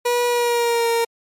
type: tone with pitch glide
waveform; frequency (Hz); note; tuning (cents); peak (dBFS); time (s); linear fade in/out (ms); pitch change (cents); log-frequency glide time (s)
30% pulse; 484.4 to 463.9; B4 to A#4; -34 to -8; -14; 0.05-1.05; 10; -74; 0.27-0.89
effects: MP3 64 kbps